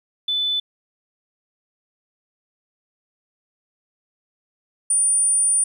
sine tone pair in turn, 3500 / 9344 Hz, A7 / D9, -10 / -10 cents, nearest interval octave + perfect fourth, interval 1700 cents, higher second, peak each -19 / -15 dBFS, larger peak second, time 0.28-0.6 / 4.9-5.64 s, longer second, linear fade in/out 5 ms, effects 9-bit

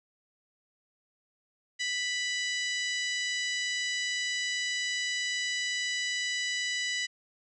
harmonic tone, 987.8 Hz, B5, in tune, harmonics 2 / 3 / 4 / 5 / 6 / 7 / 8, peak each -32 / -36 / -38 / -40 / -42 / -43 / -44 dBFS, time 1.79-7.07 s, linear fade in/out 20 ms, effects none

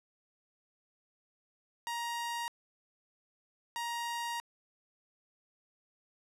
sawtooth tone bursts at uneven times, 941 Hz, A#5, 16 cents sharp, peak -31 dBFS, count 2, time 1.87-2.48 / 3.76-4.4 s, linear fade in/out 0 ms, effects low-pass 12000 Hz 12 dB/octave

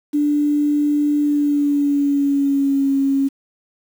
sine tone with pitch glide, 293.7 to 274 Hz, D4 to C#4, 0 to -20 cents, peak -14 dBFS, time 0.13-3.29 s, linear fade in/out 20 ms, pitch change -120 cents, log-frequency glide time 1.2-2.93 s, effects 7-bit

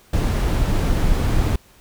brown noise, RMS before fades -18 dBFS, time 0.13-1.56 s, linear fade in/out 5 ms, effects pink hiss -52 dBFS RMS until 1.8 s

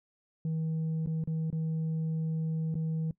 sine tone with dropouts, 160 Hz, D#3, 49 cents sharp, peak -26 dBFS, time 0.45-3.11 s, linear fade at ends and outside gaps 2 ms, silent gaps 1.061-1.072 / 1.239-1.274 / 1.503-1.527 / 2.743-2.753 s, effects noise-tail reverb RT60 0.1 s tail -22 dB re dry + tanh soft clip ceiling -28 dBFS

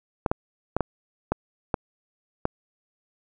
clicks, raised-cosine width 1 ms, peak -8 dBFS, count 7, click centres 0.262 / 0.315 / 0.766 / 0.807 / 1.32 / 1.742 / 2.454 s, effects none

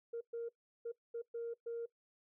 sine tone bursts at uneven times, 466.2 Hz, A#4, in tune, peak -37 dBFS, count 6, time 0.13-0.21 / 0.33-0.49 / 0.85-0.92 / 1.14-1.22 / 1.34-1.54 / 1.66-1.86 s, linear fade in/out 10 ms, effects noise-tail reverb RT60 0.1 s tail -20 dB re dry + tanh soft clip ceiling -35 dBFS

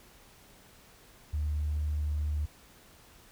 sine tone, 75.1 Hz, D2, 39 cents sharp, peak -27 dBFS, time 1.33-2.46 s, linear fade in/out 10 ms, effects tanh soft clip ceiling -24 dBFS + pink hiss -57 dBFS RMS until 3.31 s

